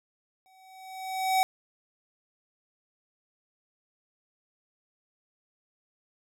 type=tone with exponential growth; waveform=square; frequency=757 Hz; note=F#5; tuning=39 cents sharp; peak=-20 dBFS; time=0.46-1.43 s; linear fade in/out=0 ms; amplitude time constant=210 ms; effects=none